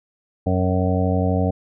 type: harmonic tone with a mistuned harmonic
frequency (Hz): 92.1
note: F#2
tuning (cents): -7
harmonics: 1 / 2 / 3 / 5 / 6 / 7 / 8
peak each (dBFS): -20 / -23 / -25 / -27 / -28 / -28 / -29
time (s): 0.46-1.51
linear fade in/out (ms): 10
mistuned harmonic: 8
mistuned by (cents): +39
effects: none